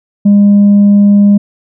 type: tone with tanh clipping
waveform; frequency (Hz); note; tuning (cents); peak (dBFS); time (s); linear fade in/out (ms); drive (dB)
sine; 203.1; G#3; -38; -3; 0.25-1.38; 10; 1
effects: none